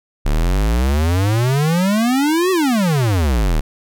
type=exponential two-way sweep; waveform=square; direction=up then down; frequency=34.65 to 384.1 to 34.65 Hz; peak=-14 dBFS; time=0.25-3.61 s; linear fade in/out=10 ms; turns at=2.51 s; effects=none